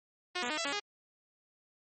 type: tone with pitch steps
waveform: 5% pulse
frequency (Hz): 359.5 / 243.9 / 306.1 / 667 / 282.3 / 411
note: F#4 / B3 / D#4 / E5 / C#4 / G#4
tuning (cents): -50 / -21 / -28 / +20 / +32 / -18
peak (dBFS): -21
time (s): 0.35-0.8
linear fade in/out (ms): 10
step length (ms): 75
effects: MP3 32 kbps